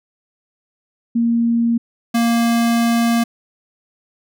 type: tone pair in turn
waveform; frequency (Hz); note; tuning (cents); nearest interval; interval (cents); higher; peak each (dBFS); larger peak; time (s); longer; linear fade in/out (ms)
sine / square; 233.1 / 233.1; A#3 / A#3; 0 / 0; unison; 0; neither; -13 / -14; first; 1.15-1.78 / 2.14-3.24; second; 10
effects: none

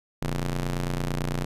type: ring-modulated tone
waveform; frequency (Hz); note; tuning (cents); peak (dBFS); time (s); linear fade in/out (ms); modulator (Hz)
sawtooth; 88.6; F2; +25; -19; 0.22-1.45; 5; 58.9
effects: resampled to 32000 Hz

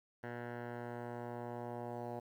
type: tone with low-pass filter sweep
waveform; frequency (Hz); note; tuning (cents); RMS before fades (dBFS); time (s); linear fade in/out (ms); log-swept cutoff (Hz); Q
10% pulse; 120; B2; -49; -44; 0.23-2.2; 10; 1600 to 820; 2.3
effects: 11-bit

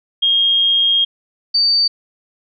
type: tone pair in turn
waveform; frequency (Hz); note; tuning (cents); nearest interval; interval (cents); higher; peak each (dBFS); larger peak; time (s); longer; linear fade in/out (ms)
sine; 3242 / 4601; G#7 / D8; -42 / -36; tritone; 606; second; -11 / -11; neither; 0.22-1.05 / 1.54-1.88; first; 10
effects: none

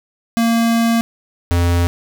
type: tone pair in turn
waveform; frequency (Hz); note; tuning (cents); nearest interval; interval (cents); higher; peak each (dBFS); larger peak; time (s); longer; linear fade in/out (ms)
square; 230.4 / 86.6; A#3 / F2; -20 / -14; octave + perfect fourth; 1694; first; -13; neither; 0.37-1.01 / 1.51-1.87; first; 0
effects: none

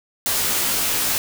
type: noise with comb filter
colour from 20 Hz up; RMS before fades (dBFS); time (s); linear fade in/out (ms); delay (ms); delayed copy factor
white; -21; 0.26-1.18; 0; 16; -0.9
effects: none

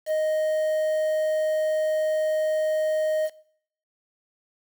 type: tone with quantisation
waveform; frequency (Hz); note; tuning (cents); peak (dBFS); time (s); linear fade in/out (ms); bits
triangle; 622.3; D#5; 0; -19; 0.06-3.3; 50; 7
effects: noise-tail reverb RT60 0.6 s tail -20 dB re dry

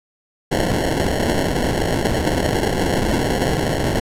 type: noise with sample-and-hold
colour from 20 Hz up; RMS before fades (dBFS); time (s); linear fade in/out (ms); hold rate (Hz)
violet; -19; 0.51-4; 10; 1225
effects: low-pass 12000 Hz 12 dB/octave

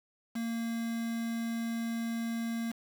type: tone with quantisation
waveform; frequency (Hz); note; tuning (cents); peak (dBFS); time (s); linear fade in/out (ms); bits
triangle; 230; A#3; -23; -30; 0.35-2.72; 10; 7
effects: none

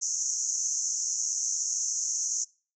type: band-pass noise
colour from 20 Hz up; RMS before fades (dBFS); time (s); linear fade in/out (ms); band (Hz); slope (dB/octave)
pink; -30; 0.01-2.45; 20; 5900 to 6900; 96
effects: noise-tail reverb RT60 0.4 s tail -25 dB re dry

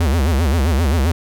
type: tone with vibrato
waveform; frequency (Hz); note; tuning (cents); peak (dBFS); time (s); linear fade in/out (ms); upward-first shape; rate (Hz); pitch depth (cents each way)
square; 75.5; D2; +48; -14; 0-1.12; 5; sine; 7.6; 250
effects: none

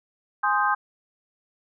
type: chord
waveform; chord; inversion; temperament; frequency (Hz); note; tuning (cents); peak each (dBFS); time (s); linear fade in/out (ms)
sine; Ab major seventh; none; equal; 830.6 / 1046.5 / 1244.5 / 1568; Ab5 / C6 / Eb6 / G6; 0 / 0 / 0 / 0; -25; 0.43-0.75; 10
effects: none

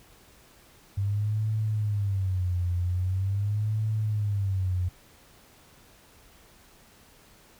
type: tone with vibrato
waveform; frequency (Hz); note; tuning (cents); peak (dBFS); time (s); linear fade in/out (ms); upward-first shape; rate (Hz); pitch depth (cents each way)
sine; 98; G2; 0; -24; 0.97-4.89; 10; sine; 0.43; 180
effects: pink hiss -56 dBFS RMS until 7.59 s

